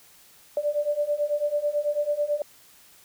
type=beating tone pair; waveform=sine; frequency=583 / 592.1 Hz; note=D5 / D5; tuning=-13 / +14 cents; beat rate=9.1 Hz; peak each=-27 / -25 dBFS; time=0.57-2.42 s; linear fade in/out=2 ms; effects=white hiss -54 dBFS RMS until 3.04 s